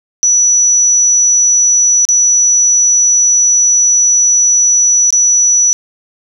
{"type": "tone with dropouts", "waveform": "sine", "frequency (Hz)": 5910, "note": "F#8", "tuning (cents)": -3, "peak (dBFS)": -6, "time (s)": [0.23, 5.73], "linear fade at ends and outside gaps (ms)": 0, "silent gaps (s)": [[2.052, 2.088], [5.105, 5.126]], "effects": []}